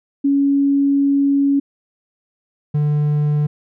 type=tone pair in turn; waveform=sine / triangle; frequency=279.5 / 148.4 Hz; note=C#4 / D3; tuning=+14 / +18 cents; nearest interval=major seventh; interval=1096 cents; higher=first; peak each=-12 dBFS; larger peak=neither; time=0.24-1.6 / 2.74-3.47 s; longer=first; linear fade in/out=10 ms; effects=none